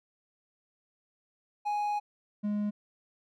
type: tone pair in turn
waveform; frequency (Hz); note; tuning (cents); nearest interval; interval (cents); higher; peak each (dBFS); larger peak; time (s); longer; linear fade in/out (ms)
triangle; 830.6 / 207.7; G#5 / G#3; 0 / 0; 2 octaves; 2400; first; -26; neither; 1.65-2 / 2.43-2.71; first; 20
effects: none